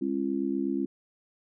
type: harmonic tone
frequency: 68.2 Hz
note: C#2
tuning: 28 cents flat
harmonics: 3 / 4 / 5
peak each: -33 / -29 / -31 dBFS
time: 0.01-0.86 s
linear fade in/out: 10 ms
effects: none